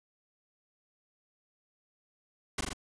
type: noise with echo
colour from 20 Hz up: pink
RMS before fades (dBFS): -32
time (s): 2.58-2.61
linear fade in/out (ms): 5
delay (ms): 41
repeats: 3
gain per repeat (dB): -2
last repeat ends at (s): 2.733
effects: resampled to 22050 Hz